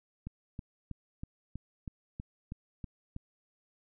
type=click train; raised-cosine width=5 ms; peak=-27 dBFS; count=10; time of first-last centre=0.27-3.164 s; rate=3.11 Hz; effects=none